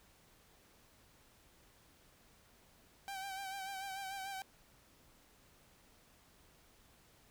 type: tone with vibrato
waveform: sawtooth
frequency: 777 Hz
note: G5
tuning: 16 cents flat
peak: -38 dBFS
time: 3.08-4.42 s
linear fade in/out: 0 ms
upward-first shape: sine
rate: 6.8 Hz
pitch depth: 41 cents each way
effects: pink hiss -66 dBFS RMS until 7.3 s